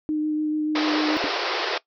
sine tone with vibrato, 305.6 Hz, D#4, 31 cents flat, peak -21 dBFS, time 0.09-1.17 s, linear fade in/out 0 ms, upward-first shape sine, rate 6.9 Hz, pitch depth 11 cents each way
pink band-pass noise, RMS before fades -26 dBFS, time 0.75-1.78 s, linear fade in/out 5 ms, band 340 to 5400 Hz, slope 96 dB/octave
sine tone with exponential decay, 293.7 Hz, D4, in tune, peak -21 dBFS, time 1.24-1.34 s, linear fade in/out 0 ms, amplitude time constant 20 ms
effects noise-tail reverb RT60 0.1 s tail -19 dB re dry

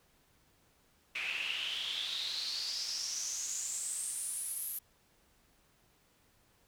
pink noise with band-pass filter sweep, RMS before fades -38 dBFS, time 1.15-4.79 s, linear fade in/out 5 ms, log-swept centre 2400 to 12000 Hz, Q 7.5, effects pink hiss -69 dBFS RMS until 6.67 s

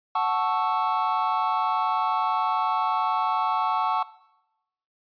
triangle chord, F# minor seventh, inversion none, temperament equal, 740 / 880 / 1108.7 / 1318.5 Hz, F#5 / A5 / C#6 / E6, 0 / 0 / 0 / 0 cents, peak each -26 / -24 / -24 / -29 dBFS, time 0.15-4.03 s, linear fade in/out 5 ms, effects noise-tail reverb RT60 0.9 s tail -19 dB re dry + resampled to 11025 Hz

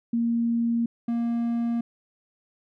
sine / triangle tone pair in turn, 233.1 / 234.3 Hz, A#3 / A#3, 0 / +9 cents, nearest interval unison, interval 9 cents, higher second, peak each -21 dBFS, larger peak neither, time 0.13-0.86 / 1.08-1.81 s, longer neither, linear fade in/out 5 ms, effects none

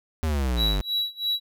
square exponential sweep, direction down, 81.6 to 46.87 Hz, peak -23 dBFS, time 0.23-0.81 s, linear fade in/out 0 ms
triangle tone with tremolo, 3904 Hz, B7, 21 cents flat, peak -20 dBFS, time 0.56-1.4 s, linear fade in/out 50 ms, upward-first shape sine, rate 3 Hz, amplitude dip 95%
effects none

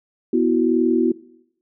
sine chord, B suspended fourth, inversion none, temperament just, 246.9 / 329.3 / 370.4 Hz, B3 / E4 / F#4, 0 / -2 / +2 cents, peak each -19 dBFS, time 0.33-1.12 s, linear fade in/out 5 ms, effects noise-tail reverb RT60 0.8 s tail -21 dB re dry

